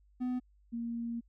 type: tone pair in turn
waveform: triangle / sine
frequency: 250.7 / 233.6 Hz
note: B3 / A#3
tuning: +26 / +4 cents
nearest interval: minor second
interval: 122 cents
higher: first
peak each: -29 / -34 dBFS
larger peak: first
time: 0.2-0.4 / 0.72-1.21 s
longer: second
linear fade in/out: 20 ms
effects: added 50 Hz sine -62 dBFS peak until 1.28 s